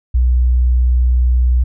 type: tone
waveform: sine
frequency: 61.74 Hz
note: B1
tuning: in tune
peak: -9 dBFS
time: 0.14-1.64 s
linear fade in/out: 10 ms
effects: none